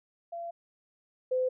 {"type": "tone pair in turn", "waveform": "sine", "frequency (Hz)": [682, 510.9], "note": ["F5", "C5"], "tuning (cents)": [-41, -41], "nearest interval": "perfect fourth", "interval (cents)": 500, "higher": "first", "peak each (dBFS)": [-35, -25], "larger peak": "second", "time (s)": [[0.32, 0.51], [1.31, 1.49]], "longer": "first", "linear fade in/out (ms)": 10, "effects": []}